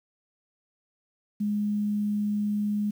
sine tone, 207.7 Hz, G#3, in tune, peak -24 dBFS, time 1.4-2.91 s, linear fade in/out 10 ms, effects 9-bit

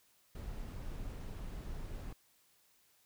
brown noise, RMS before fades -43 dBFS, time 0.35-2.13 s, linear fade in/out 5 ms, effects white hiss -70 dBFS RMS until 3.05 s

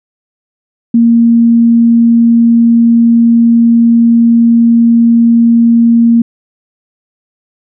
sine tone, 232.6 Hz, A#3, 4 cents flat, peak -3 dBFS, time 0.94-6.22 s, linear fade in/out 5 ms, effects none

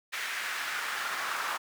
brown noise with high-pass filter sweep, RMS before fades -34 dBFS, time 0.12-1.58 s, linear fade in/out 20 ms, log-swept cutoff 1900 to 1200 Hz, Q 2.1, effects none

